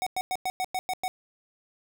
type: tone bursts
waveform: square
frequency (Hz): 744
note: F#5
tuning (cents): +9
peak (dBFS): -27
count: 8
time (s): 0.02-1.08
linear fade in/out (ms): 0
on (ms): 45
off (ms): 100
effects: none